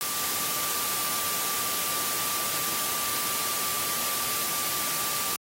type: tone in noise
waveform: sine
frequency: 1174.7 Hz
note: D6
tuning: in tune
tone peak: -37 dBFS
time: 0.01-5.36 s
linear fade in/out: 0 ms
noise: white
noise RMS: -29 dBFS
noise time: 0.01-5.36 s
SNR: -11 dB
effects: high-pass 100 Hz 12 dB/octave + AAC 48 kbps